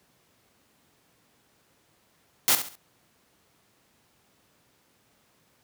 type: noise with echo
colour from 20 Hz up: white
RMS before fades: -20 dBFS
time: 2.48-2.55 s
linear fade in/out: 0 ms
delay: 68 ms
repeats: 3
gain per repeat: -10 dB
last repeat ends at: 2.754 s
effects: pink hiss -65 dBFS RMS until 5.63 s + high-pass 100 Hz 12 dB/octave